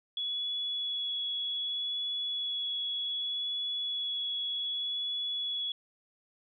sine tone with vibrato, 3381 Hz, G#7, 30 cents sharp, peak -31 dBFS, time 0.17-5.72 s, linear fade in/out 2 ms, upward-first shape sine, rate 0.65 Hz, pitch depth 9 cents each way, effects none

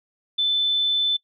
sine tone, 3520 Hz, A7, in tune, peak -18 dBFS, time 0.38-1.17 s, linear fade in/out 10 ms, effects noise-tail reverb RT60 0.1 s tail -24 dB re dry

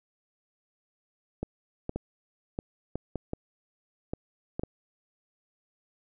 clicks, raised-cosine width 2 ms, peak -18 dBFS, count 10, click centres 1.43 / 1.894 / 1.96 / 2.589 / 2.956 / 3.157 / 3.334 / 4.135 / 4.595 / 4.635 s, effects none

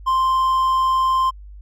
triangle tone, 1046.5 Hz, C6, in tune, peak -13 dBFS, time 0.06-1.31 s, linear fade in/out 20 ms, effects added 50 Hz sine -36 dBFS peak until 1.61 s

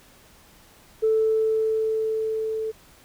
sine tone with level ramp, 440 Hz, A4, in tune, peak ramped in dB -16 to -25 dBFS, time 1.02-2.72 s, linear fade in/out 20 ms, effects tanh soft clip ceiling -12 dBFS + pink hiss -53 dBFS RMS until 3.04 s

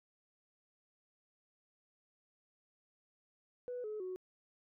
sine tone with pitch steps, 493.3 / 427 / 369.6 Hz, B4 / G#4 / F#4, -2 / +48 / -2 cents, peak -38 dBFS, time 3.68-4.16 s, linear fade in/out 0 ms, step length 160 ms, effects tanh soft clip ceiling -35 dBFS

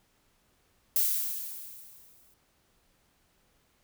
violet noise with exponential decay, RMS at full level -24 dBFS, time 0.96-2.34 s, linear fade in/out 1 ms, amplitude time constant 300 ms, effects pink hiss -69 dBFS RMS until 3.83 s

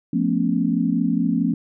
sine tone cluster, 175 / 219 / 243.9 / 276.5 Hz, F3 / A3 / B3 / C#4, +4 / -8 / -21 / -4 cents, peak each -23 dBFS, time 0.13-1.54 s, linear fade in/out 5 ms, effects none

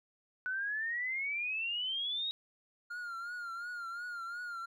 sine exponential sweep, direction up, 1480 to 3821 Hz, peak -33 dBFS, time 0.46-2.31 s, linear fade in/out 0 ms
triangle tone with vibrato, 1407 Hz, F6, 12 cents sharp, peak -37 dBFS, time 2.9-4.66 s, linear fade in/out 10 ms, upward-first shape triangle, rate 2.8 Hz, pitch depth 78 cents each way
effects none

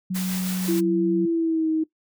sine tone, 185 Hz, F#3, in tune, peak -23 dBFS, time 0.1-1.26 s, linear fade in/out 10 ms
white noise with tremolo, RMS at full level -32 dBFS, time 0.14-0.81 s, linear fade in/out 20 ms, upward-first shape sine, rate 6.2 Hz, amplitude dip 25%
sine tone with pitch glide, 335.4 to 316.6 Hz, E4 to D#4, +30 to +30 cents, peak -19 dBFS, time 0.68-1.84 s, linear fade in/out 10 ms, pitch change -100 cents, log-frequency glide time 1.28-1.69 s
effects noise-tail reverb RT60 0.1 s tail -18 dB re dry

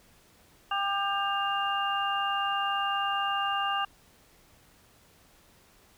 sine tone cluster, 794 / 1198 / 1588 / 2804 Hz, G5 / D6 / G6 / F7, +22 / +34 / +22 / +6 cents, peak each -31 / -30 / -35 / -33 dBFS, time 0.71-3.85 s, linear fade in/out 5 ms, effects pink hiss -60 dBFS RMS until 5.97 s

